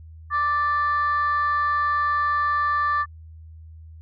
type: tone pair together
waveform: sine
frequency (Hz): 1174.7 / 1763.9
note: D6 / A6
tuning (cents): 0 / +4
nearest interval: perfect fifth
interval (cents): 704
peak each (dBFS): -19 / -25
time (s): 0.3-3.06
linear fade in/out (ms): 50
effects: tanh soft clip ceiling -14 dBFS + added 80 Hz sine -40 dBFS peak until 4.01 s